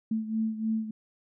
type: beating tone pair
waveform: sine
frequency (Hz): 220 / 223.3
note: A3 / A3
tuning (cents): 0 / +26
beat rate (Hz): 3.3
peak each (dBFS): -28 / -33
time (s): 0.11-0.91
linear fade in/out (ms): 5
effects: none